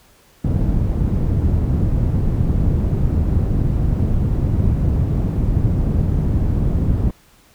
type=low-pass noise; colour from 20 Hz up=white; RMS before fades=-17 dBFS; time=0.44-7.11 s; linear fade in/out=5 ms; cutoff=120 Hz; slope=12 dB/octave; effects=pink hiss -52 dBFS RMS until 7.54 s